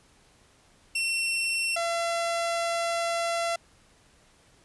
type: tone pair in turn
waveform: sawtooth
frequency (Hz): 2711 / 677.8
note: E7 / E5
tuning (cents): +48 / +48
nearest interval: 2 octaves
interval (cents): 2400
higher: first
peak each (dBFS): -22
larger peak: neither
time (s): 0.95-1.76 / 1.76-3.56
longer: second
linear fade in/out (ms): 5
effects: pink hiss -60 dBFS RMS until 4.64 s + resampled to 24000 Hz